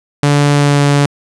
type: tone with pitch glide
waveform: sawtooth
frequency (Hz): 144.5 to 143.09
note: D3 to D3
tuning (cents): -28 to -45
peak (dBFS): -4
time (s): 0.23-1.06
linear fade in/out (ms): 2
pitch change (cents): -17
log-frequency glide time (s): 0.53-0.82
effects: resampled to 22050 Hz + 7-bit

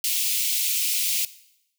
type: high-pass noise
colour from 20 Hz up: white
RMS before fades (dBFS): -24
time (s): 0.04-1.25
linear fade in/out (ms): 2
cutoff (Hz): 2300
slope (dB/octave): 48
effects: noise-tail reverb RT60 0.8 s tail -17 dB re dry

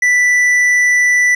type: tone with tanh clipping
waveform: triangle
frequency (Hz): 1975.5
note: B6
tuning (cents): 0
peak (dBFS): -10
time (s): 0.02-1.35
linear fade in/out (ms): 5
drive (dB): 11
effects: none

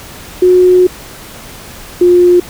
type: tone pair in turn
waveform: sine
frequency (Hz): 363.9 / 354.8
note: F#4 / F4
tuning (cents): -29 / +27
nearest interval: unison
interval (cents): 44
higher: first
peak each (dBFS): -3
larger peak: neither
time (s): 0.42-0.87 / 2.01-2.4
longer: first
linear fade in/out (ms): 5
effects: pink hiss -31 dBFS RMS until 2.49 s

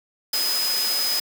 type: tone in noise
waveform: sine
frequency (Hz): 5030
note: D#8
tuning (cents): +18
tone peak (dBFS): -22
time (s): 0.33-1.2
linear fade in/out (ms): 5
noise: white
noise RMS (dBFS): -27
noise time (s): 0.33-1.2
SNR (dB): +2
effects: high-pass 300 Hz 12 dB/octave

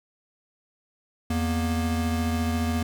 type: tone pair together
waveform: square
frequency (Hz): 83.65 / 236.6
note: E2 / A#3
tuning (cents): +26 / +26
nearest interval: octave + tritone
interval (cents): 1800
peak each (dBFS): -27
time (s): 1.3-2.83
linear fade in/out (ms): 5
effects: none

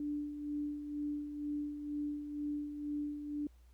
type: tone with tremolo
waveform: sine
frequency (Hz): 293.7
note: D4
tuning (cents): 0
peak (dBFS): -34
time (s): 0-3.47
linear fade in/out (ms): 2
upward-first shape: sine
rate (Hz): 2.1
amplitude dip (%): 55
effects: added 60 Hz sine -58 dBFS peak until 3.73 s + pink hiss -74 dBFS RMS until 3.73 s

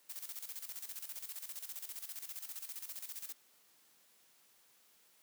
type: noise with tremolo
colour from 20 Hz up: blue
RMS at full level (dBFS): -44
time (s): 0.09-3.33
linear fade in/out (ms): 10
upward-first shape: square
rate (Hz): 15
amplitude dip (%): 70
effects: white hiss -68 dBFS RMS until 5.22 s + high-pass 150 Hz 12 dB/octave

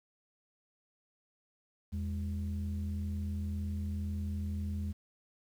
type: tone pair together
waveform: sine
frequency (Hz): 82.41 / 205.3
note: E2 / G#3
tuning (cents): 0 / -20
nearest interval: octave + major third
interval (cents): 1580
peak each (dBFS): -33 / -38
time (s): 1.92-4.93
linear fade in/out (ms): 20
effects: tanh soft clip ceiling -28 dBFS + 10-bit

